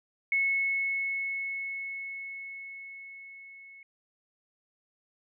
sine tone with level ramp, 2195 Hz, C#7, 18 cents flat, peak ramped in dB -23 to -48 dBFS, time 0.32-3.83 s, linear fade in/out 2 ms, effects none

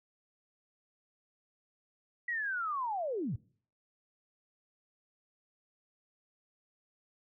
sine linear sweep, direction down, 1955 to 87.31 Hz, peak -32 dBFS, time 2.28-3.36 s, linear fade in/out 5 ms, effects noise-tail reverb RT60 0.5 s tail -23 dB re dry

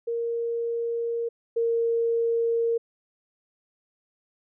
sine tone pair in turn, 466.2 / 462.7 Hz, A#4 / A#4, 0 / -13 cents, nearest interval unison, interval 13 cents, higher first, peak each -25 / -21 dBFS, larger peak second, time 0.07-1.29 / 1.56-2.78 s, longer neither, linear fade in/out 10 ms, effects none

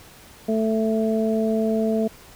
harmonic tone, 220.6 Hz, A3, 5 cents sharp, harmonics 1 / 2 / 3, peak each -21 / -24 / -26 dBFS, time 0.48-2.08 s, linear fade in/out 10 ms, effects pink hiss -47 dBFS RMS until 2.35 s

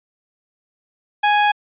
sawtooth tone, 830.6 Hz, G#5, in tune, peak -9 dBFS, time 1.23-1.52 s, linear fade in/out 10 ms, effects resampled to 8000 Hz

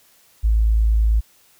sine tone, 54.6 Hz, A1, 13 cents flat, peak -13 dBFS, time 0.43-1.21 s, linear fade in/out 20 ms, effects white hiss -55 dBFS RMS until 1.59 s

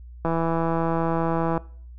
click train, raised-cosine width 1 ms, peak -11 dBFS, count 220, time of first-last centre 0.25-1.577 s, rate 165 Hz, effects noise-tail reverb RT60 0.5 s tail -21 dB re dry + added 60 Hz sine -39 dBFS peak until 1.98 s

